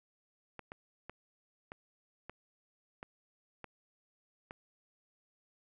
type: clicks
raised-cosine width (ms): 0.5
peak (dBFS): -29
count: 8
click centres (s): 0.593 / 0.719 / 1.096 / 1.719 / 2.296 / 3.029 / 3.643 / 4.509
effects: none